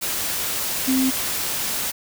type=tone in noise; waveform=sine; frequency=261.6 Hz; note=C4; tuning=in tune; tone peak=-17 dBFS; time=0.87-1.11 s; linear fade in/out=20 ms; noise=white; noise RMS=-25 dBFS; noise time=0.01-1.92 s; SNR=+5 dB; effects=none